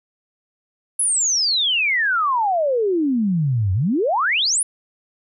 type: exponential two-way sweep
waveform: sine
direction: down then up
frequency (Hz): 10780 to 89.5 to 10780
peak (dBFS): -16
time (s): 0.99-4.63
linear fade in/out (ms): 5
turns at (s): 3.73
effects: none